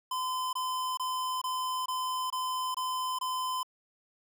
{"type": "tone bursts", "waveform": "square", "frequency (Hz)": 1022, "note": "C6", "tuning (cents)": -41, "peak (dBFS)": -31, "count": 8, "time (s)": [0.11, 3.631], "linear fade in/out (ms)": 5, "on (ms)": 420, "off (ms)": 23, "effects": []}